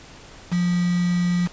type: tone with quantisation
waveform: sine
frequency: 176.3 Hz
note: F3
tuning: 17 cents sharp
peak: -18 dBFS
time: 0.51-1.48 s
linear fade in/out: 20 ms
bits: 5
effects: pink hiss -44 dBFS RMS until 1.52 s + resampled to 16000 Hz